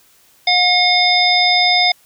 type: harmonic tone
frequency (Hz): 720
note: F#5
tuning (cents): -47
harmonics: 1 / 3 / 5 / 7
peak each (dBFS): -16 / -16 / -16 / -16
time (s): 0.47-1.92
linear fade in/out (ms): 5
effects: white hiss -52 dBFS RMS until 2.05 s